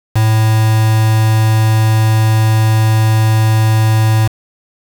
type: tone with quantisation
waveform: triangle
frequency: 110 Hz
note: A2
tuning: in tune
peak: -6 dBFS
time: 0.15-4.28 s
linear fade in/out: 10 ms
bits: 3
effects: none